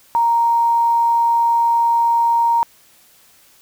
sine tone with quantisation, 932.3 Hz, A#5, in tune, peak -12 dBFS, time 0.15-2.63 s, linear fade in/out 0 ms, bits 7, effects white hiss -51 dBFS RMS until 3.61 s

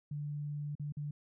sine tone with dropouts, 146.83 Hz, D3, in tune, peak -36 dBFS, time 0.11-1.11 s, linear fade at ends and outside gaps 5 ms, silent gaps 0.753-0.796 / 0.923-0.969 s, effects none

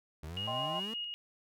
30% pulse exponential sweep, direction up, 73.42 to 233.1 Hz, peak -38 dBFS, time 0.23-0.94 s, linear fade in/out 5 ms
sine tone with tremolo, 2871 Hz, F7, 47 cents sharp, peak -35 dBFS, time 0.37-1.14 s, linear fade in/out 0 ms, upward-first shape square, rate 5.2 Hz, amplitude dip 30%
sine chord, C minor, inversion first, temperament just, 627.9 / 784.9 / 1046.5 Hz, Eb5 / G5 / C6, +16 / +2 / 0 cents, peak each -39 dBFS, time 0.47-0.8 s, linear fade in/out 10 ms
effects none

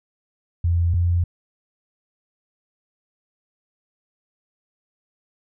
sine tone pair in turn, 85.5 / 86.89 Hz, F2 / F2, -36 / -8 cents, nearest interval unison, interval 28 cents, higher second, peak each -16 dBFS, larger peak neither, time 0.64-0.94 / 0.94-1.24 s, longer neither, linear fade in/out 5 ms, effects none

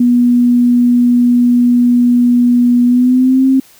sine tone with pitch glide, 243.1 to 265.1 Hz, B3 to C4, -27 to +23 cents, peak -6 dBFS, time 0-3.6 s, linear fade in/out 5 ms, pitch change +150 cents, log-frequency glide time 2.85-3.46 s, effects white hiss -44 dBFS RMS until 3.79 s

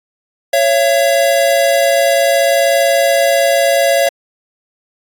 square tone pair together, 553.4 / 674 Hz, C#5 / E5, -3 / +38 cents, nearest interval minor third, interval 341 cents, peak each -13 dBFS, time 0.53-4.09 s, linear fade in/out 5 ms, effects AAC 64 kbps

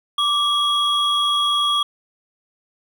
triangle tone pair together, 1171 / 3312 Hz, D6 / G#7, -5 / -5 cents, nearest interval octave + tritone, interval 1800 cents, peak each -18 / -17 dBFS, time 0.18-1.83 s, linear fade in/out 5 ms, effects none

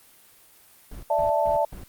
brown noise bursts, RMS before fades -38 dBFS, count 4, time 0.91-1.84 s, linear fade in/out 5 ms, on 120 ms, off 150 ms
sine chord, D suspended second, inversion none, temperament just, 587.3 / 660.7 / 881 Hz, D5 / E5 / A5, 0 / +4 / +2 cents, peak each -24 dBFS, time 1.1-1.65 s, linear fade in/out 5 ms
effects white hiss -54 dBFS RMS until 1.88 s + Opus 32 kbps

